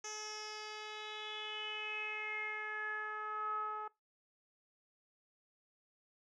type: tone with low-pass filter sweep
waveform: 10% pulse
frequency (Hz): 426.9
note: G#4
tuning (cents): +48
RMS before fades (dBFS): -42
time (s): 0.04-3.88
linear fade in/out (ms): 5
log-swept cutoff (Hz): 6200 to 1100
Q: 7.1
effects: noise-tail reverb RT60 0.2 s tail -22 dB re dry